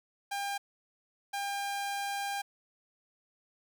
sawtooth tone bursts at uneven times, 801 Hz, G5, 37 cents sharp, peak -29 dBFS, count 2, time 0.31-0.58 / 1.33-2.42 s, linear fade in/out 10 ms, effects none

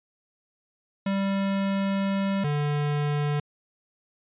square tone pair in turn, 196 / 146.83 Hz, G3 / D3, 0 / 0 cents, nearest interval perfect fourth, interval 500 cents, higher first, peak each -24 dBFS, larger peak neither, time 1.06-2.44 / 2.44-3.4 s, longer first, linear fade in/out 5 ms, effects resampled to 8000 Hz

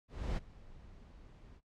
brown noise with ADSR envelope, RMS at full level -33 dBFS, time 0.08-1.61 s, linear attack 290 ms, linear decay 23 ms, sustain -22 dB, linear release 49 ms, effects noise-tail reverb RT60 0.1 s tail -21 dB re dry + low-pass 6000 Hz 12 dB/octave

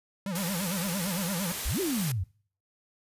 square tone with vibrato, 183.4 Hz, F#3, 15 cents flat, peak -31 dBFS, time 0.26-1.52 s, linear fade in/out 2 ms, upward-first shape sine, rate 8.8 Hz, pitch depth 180 cents each way
white noise, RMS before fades -34 dBFS, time 0.35-2.12 s, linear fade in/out 5 ms
sine exponential two-way sweep, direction up then down, 41.2 to 410 to 83.3 Hz, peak -27 dBFS, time 1.65-2.24 s, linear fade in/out 10 ms, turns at 1.8 s
effects noise-tail reverb RT60 0.5 s tail -25 dB re dry + resampled to 32000 Hz

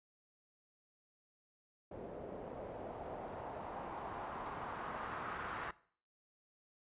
white noise with low-pass filter sweep, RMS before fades -45 dBFS, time 1.91-5.71 s, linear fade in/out 5 ms, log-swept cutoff 500 to 1400 Hz, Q 2.1, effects noise-tail reverb RT60 0.5 s tail -19 dB re dry + resampled to 8000 Hz

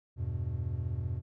triangle chord, E minor, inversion none, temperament equal, 82.41 / 98 / 123.47 Hz, E2 / G2 / B2, 0 / 0 / 0 cents, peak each -34 dBFS, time 0.16-1.22 s, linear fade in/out 50 ms, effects none

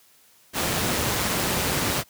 pink noise with amplitude modulation, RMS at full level -22 dBFS, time 0.53-2.04 s, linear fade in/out 50 ms, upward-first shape sine, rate 187 Hz, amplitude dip 40%, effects white hiss -57 dBFS RMS until 2.09 s + high-pass 80 Hz 12 dB/octave

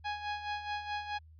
sawtooth tone with tremolo, 830.6 Hz, G#5, in tune, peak -29 dBFS, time 0.04-1.19 s, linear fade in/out 20 ms, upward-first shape sine, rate 4.7 Hz, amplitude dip 65%, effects added 79 Hz sine -53 dBFS peak until 1.39 s + resampled to 11025 Hz

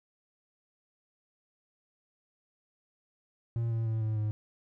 triangle tone with pitch steps, 116.1 / 113.71 / 111.37 / 109.08 / 106.83 Hz, A#2 / A#2 / A2 / A2 / G#2, -7 / -43 / +21 / -15 / +49 cents, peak -26 dBFS, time 3.56-4.31 s, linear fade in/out 0 ms, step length 150 ms, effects none

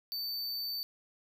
square tone, 4561 Hz, C#8, 49 cents sharp, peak -35 dBFS, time 0.12-0.83 s, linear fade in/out 0 ms, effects none

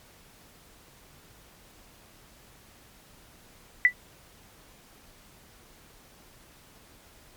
sine tone with exponential decay, 1979 Hz, B6, 3 cents sharp, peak -10 dBFS, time 3.85-3.93 s, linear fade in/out 1 ms, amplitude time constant 17 ms, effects pink hiss -55 dBFS RMS until 7.36 s + MP3 96 kbps

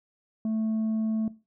sine tone with tanh clipping, 220 Hz, A3, in tune, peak -26 dBFS, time 0.45-1.28 s, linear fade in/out 2 ms, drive 4 dB, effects noise-tail reverb RT60 0.3 s tail -18 dB re dry

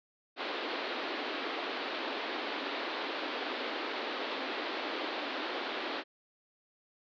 pink band-pass noise, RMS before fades -37 dBFS, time 0.36-6.04 s, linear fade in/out 50 ms, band 270 to 4300 Hz, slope 48 dB/octave, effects none

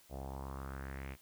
sawtooth tone with low-pass filter sweep, 67.4 Hz, C#2, 48 cents flat, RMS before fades -44 dBFS, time 0.09-1.17 s, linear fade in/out 50 ms, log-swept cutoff 640 to 2500 Hz, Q 3.6, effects white hiss -64 dBFS RMS until 1.21 s

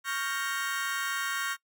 35% pulse chord, G half-diminished seventh, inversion second, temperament equal, 1108.7 / 1396.9 / 1568 / 1864.7 Hz, Db6 / F6 / G6 / Bb6, 0 / 0 / 0 / 0 cents, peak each -34 dBFS, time 0.04-1.57 s, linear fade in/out 50 ms, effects noise-tail reverb RT60 0.1 s tail -22 dB re dry

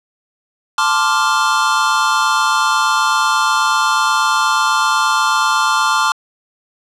square chord, D minor seventh, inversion second, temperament equal, 880 / 1046.5 / 1174.7 / 1396.9 Hz, A5 / C6 / D6 / F6, 0 / 0 / 0 / 0 cents, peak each -20 / -19 / -18 / -18 dBFS, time 0.78-6.12 s, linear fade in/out 2 ms, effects low-pass 8000 Hz 12 dB/octave

